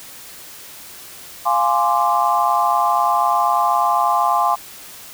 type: chord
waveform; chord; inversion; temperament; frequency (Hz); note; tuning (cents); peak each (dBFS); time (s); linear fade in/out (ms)
sine; D half-diminished seventh; first; equal; 698.5 / 830.6 / 1046.5 / 1174.7; F5 / Ab5 / C6 / D6; 0 / 0 / 0 / 0; -20 / -19 / -18 / -21; 1.45-4.56; 20
effects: white hiss -38 dBFS RMS until 5.13 s